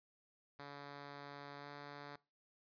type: tone with pitch glide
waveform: 5% pulse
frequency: 142.7 to 144.11 Hz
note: D3 to D3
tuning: -49 to -32 cents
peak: -38 dBFS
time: 0.59-2.16 s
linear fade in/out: 5 ms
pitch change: +17 cents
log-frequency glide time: 1.57-1.68 s
effects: noise-tail reverb RT60 0.3 s tail -22 dB re dry + resampled to 11025 Hz